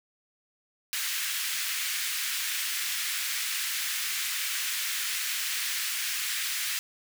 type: high-pass noise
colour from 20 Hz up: pink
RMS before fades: -31 dBFS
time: 0.93-6.79 s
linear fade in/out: 0 ms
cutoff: 1700 Hz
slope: 24 dB/octave
effects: none